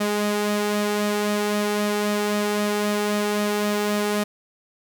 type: tone with flanger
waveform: sawtooth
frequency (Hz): 207.7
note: G#3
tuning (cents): 0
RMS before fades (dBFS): -23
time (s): 0-4.24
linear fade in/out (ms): 10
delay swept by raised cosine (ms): 1.6 to 2.29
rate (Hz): 3.8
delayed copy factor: +0.5
effects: none